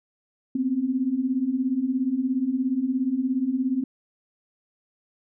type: beating tone pair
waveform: sine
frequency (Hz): 246.9 / 263.9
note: B3 / C4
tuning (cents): 0 / +15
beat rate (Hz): 17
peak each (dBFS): -27 / -23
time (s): 0.55-3.84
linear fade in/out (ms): 5
effects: none